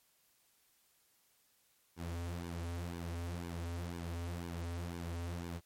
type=tone with flanger; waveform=sawtooth; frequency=85.7 Hz; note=F2; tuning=32 cents flat; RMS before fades=-41 dBFS; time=1.96-5.61 s; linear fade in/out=50 ms; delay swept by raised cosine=1.5 to 6.1 ms; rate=2 Hz; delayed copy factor=-0.8; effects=white hiss -72 dBFS RMS until 5.65 s + MP3 64 kbps